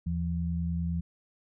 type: tone pair together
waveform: sine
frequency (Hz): 80.23 / 170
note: E2 / F3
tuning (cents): -46 / -46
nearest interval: octave + minor second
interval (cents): 1300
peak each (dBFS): -31 / -30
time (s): 0.06-1.01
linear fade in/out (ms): 10
effects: none